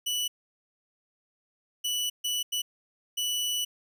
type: tone bursts at uneven times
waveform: sawtooth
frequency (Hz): 2960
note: F#7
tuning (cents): 0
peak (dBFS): -24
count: 5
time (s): 0.06-0.28 / 1.84-2.1 / 2.24-2.43 / 2.52-2.62 / 3.17-3.65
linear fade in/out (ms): 10
effects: none